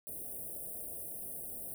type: band-stop noise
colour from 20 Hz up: white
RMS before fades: -43 dBFS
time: 0.07-1.74 s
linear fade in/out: 0 ms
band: 720 to 8700 Hz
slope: 96 dB/octave
effects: none